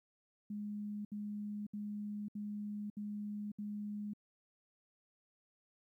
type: tone bursts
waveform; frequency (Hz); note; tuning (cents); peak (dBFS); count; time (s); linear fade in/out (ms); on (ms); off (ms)
sine; 207.7; G#3; 0; -39; 6; 0.5-4.135; 5; 550; 67
effects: 13-bit